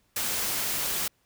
white noise, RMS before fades -29 dBFS, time 0.16-1.08 s, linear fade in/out 5 ms, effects pink hiss -69 dBFS RMS until 1.25 s

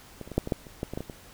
clicks, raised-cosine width 2 ms, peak -24 / -29 / -23 / -9 / -20 / -11 / -30 / -16 / -21 / -18 / -21 / -24 dBFS, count 12, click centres 0.213 / 0.276 / 0.317 / 0.38 / 0.474 / 0.522 / 0.668 / 0.831 / 0.936 / 0.975 / 1.006 / 1.098 s, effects pink hiss -51 dBFS RMS until 1.33 s

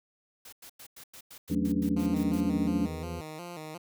white noise bursts, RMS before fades -48 dBFS, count 12, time 0.45-2.406 s, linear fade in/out 5 ms, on 75 ms, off 96 ms
harmonic tone, 82.4 Hz, E2, in tune, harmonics 1 / 2 / 3 / 5 / 6, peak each -38 / -41 / -44 / -45 / -46 dBFS, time 1.49-3.21 s, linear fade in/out 10 ms
sine chord, D major seventh, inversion first, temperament equal with one note detuned, 185 / 220 / 279.3 / 293.7 Hz, F#3 / A3 / C#4 / D4, 0 / 0 / +13 / 0 cents, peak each -31 dBFS, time 1.51-2.87 s, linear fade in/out 5 ms
10% pulse tone with vibrato, 164.81 Hz, E3, in tune, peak -31 dBFS, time 1.96-3.78 s, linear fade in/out 10 ms, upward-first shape square, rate 2.8 Hz, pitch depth 100 cents each way
effects none

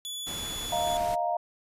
sawtooth tone, 3434 Hz, A7, 43 cents flat, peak -31 dBFS, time 0.05-0.97 s, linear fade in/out 0 ms
pink noise, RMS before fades -39 dBFS, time 0.26-1.16 s, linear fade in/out 20 ms
sine chord, Eb suspended second, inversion none, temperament equal, 622.3 / 698.5 / 932.3 Hz, Eb5 / F5 / Bb5, 0 / 0 / 0 cents, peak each -32 / -27 / -33 dBFS, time 0.72-1.37 s, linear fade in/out 5 ms
effects resampled to 32000 Hz

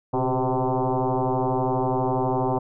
sine tone with frequency modulation, 251.9 Hz, B3, 34 cents sharp, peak -20 dBFS, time 0.13-2.59 s, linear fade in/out 10 ms, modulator 129 Hz, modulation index 5.6, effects none

